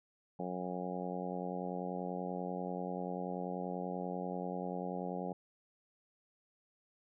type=harmonic tone; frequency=90.3 Hz; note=F#2; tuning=42 cents flat; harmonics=2 / 3 / 4 / 5 / 6 / 7 / 8 / 9; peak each=-41 / -46 / -47 / -45 / -45 / -48 / -46 / -46 dBFS; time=0.39-5.33 s; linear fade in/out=5 ms; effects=none